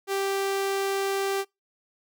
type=tone; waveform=sawtooth; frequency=392 Hz; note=G4; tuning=in tune; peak=-21 dBFS; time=0.07-1.45 s; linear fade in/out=50 ms; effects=noise-tail reverb RT60 0.2 s tail -24 dB re dry